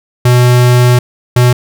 square tone bursts at uneven times, 123.47 Hz, B2, in tune, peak -5 dBFS, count 2, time 0.25-0.99 / 1.36-1.53 s, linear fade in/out 5 ms, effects none

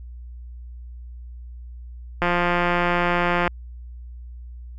click train, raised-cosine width 0.5 ms, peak -6 dBFS, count 221, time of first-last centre 2.22-3.477 s, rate 175 Hz, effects added 60 Hz sine -35 dBFS peak until 4.78 s

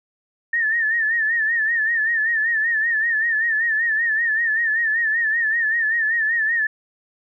sine tone with vibrato, 1800 Hz, A6, 39 cents sharp, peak -17 dBFS, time 0.53-6.67 s, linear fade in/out 5 ms, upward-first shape sine, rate 5.2 Hz, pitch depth 83 cents each way, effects none

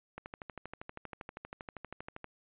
click train, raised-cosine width 0.5 ms, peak -27 dBFS, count 27, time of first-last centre 0.18-2.243 s, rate 12.6 Hz, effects resampled to 8000 Hz

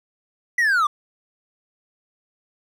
triangle linear sweep, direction down, 1986 to 1142 Hz, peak -14 dBFS, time 0.58-0.87 s, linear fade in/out 5 ms, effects none

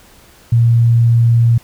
sine tone, 117 Hz, A#2, 7 cents sharp, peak -7 dBFS, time 0.52-1.58 s, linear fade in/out 5 ms, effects pink hiss -45 dBFS RMS until 1.63 s

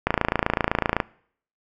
click train, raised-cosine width 0.5 ms, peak -4 dBFS, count 27, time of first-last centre 0.07-1.002 s, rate 27.9 Hz, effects noise-tail reverb RT60 0.6 s tail -23 dB re dry

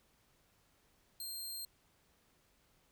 15% pulse tone, 4186 Hz, C8, in tune, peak -35 dBFS, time 1.2-1.65 s, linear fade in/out 2 ms, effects pink hiss -72 dBFS RMS until 2.91 s

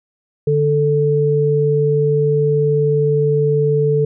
sine tone pair together, 146.83 / 440 Hz, D3 / A4, 0 / 0 cents, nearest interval octave + perfect fifth, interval 1900 cents, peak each -16 / -14 dBFS, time 0.47-4.05 s, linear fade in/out 5 ms, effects none

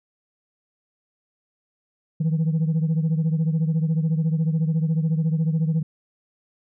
sine beating tone pair, 157.8 / 171.8 Hz, D#3 / F3, +25 / -28 cents, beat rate 14 Hz, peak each -18 / -23 dBFS, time 2.2-5.83 s, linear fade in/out 10 ms, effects tanh soft clip ceiling -16 dBFS

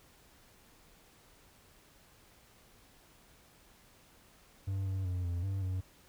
triangle tone with pitch steps, 96.9 / 95.4 / 90.5 / 87.1 / 97.1 / 92.9 Hz, G2 / G2 / F#2 / F2 / G2 / F#2, -20 / -47 / -38 / -4 / -16 / +7 cents, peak -30 dBFS, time 4.67-5.81 s, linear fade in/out 10 ms, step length 190 ms, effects pink hiss -62 dBFS RMS until 6.08 s

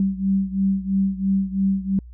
sine beating tone pair, 192.8 / 195.8 Hz, G3 / G3, -28 / -2 cents, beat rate 3 Hz, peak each -20 / -23 dBFS, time 0-1.99 s, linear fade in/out 2 ms, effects added 60 Hz sine -38 dBFS peak until 2.13 s

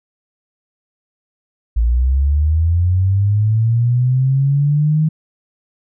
sine linear sweep, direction up, 55 to 157.7 Hz, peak -11 dBFS, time 1.76-5.09 s, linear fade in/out 10 ms, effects none

